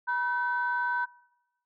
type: tone pair together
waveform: sine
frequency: 968.6 / 1527 Hz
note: B5 / G6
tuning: -34 / -46 cents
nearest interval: minor sixth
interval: 788 cents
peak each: -28 dBFS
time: 0.07-1.06 s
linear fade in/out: 20 ms
effects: noise-tail reverb RT60 0.9 s tail -23 dB re dry + tanh soft clip ceiling -18 dBFS